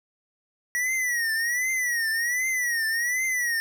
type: tone with vibrato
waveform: square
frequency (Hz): 1922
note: B6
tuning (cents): -48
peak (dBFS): -24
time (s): 0.75-3.6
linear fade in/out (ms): 0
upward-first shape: triangle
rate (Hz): 1.3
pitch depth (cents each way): 150
effects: none